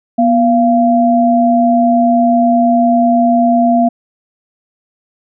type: tone pair together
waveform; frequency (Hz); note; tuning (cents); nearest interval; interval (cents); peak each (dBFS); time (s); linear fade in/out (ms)
sine; 242.2 / 688; B3 / F5; -34 / -26; octave + tritone; 1808; -10; 0.18-3.89; 10
effects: none